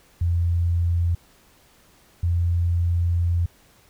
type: tone pair in turn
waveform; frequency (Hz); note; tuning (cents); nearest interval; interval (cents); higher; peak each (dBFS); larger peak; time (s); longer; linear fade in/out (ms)
sine; 85.7 / 86.14; F2 / F2; -32 / -23; unison; 9; second; -18; neither; 0.21-1.15 / 2.23-3.46; second; 5
effects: pink hiss -56 dBFS RMS until 3.89 s